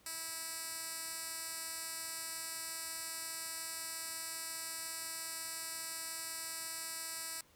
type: tone with band-pass filter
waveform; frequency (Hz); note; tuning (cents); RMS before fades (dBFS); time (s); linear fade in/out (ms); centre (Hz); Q
10% pulse; 325.6; E4; -21; -43; 0.06-7.41; 2; 9500; 1.3
effects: pink hiss -66 dBFS RMS until 7.55 s + high-pass 60 Hz 12 dB/octave